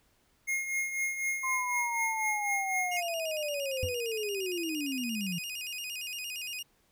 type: tone with tremolo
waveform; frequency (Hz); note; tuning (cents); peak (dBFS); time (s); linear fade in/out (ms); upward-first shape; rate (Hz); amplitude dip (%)
square; 2145; C7; +42; -28; 0.47-3.01; 20; triangle; 4; 65
type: linear sweep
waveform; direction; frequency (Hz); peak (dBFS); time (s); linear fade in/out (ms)
sine; down; 1047 to 164.81; -32; 1.43-5.39; 10
type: tone with vibrato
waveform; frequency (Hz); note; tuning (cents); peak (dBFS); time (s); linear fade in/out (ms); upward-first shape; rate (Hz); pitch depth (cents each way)
sawtooth; 2661; E7; +16; -33; 2.91-6.63; 10; square; 8.7; 110
type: tone with exponential decay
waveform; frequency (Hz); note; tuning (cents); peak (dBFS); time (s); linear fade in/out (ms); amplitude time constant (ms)
triangle; 88.7; F2; +27; -24; 3.83-3.97; 0; 30
effects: pink hiss -69 dBFS RMS until 6.91 s